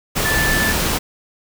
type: tone in noise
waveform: sine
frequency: 1753 Hz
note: A6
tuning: 7 cents flat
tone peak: -18 dBFS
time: 0.24-0.73 s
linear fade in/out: 20 ms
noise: pink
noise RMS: -19 dBFS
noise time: 0.15-0.99 s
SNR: -2 dB
effects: none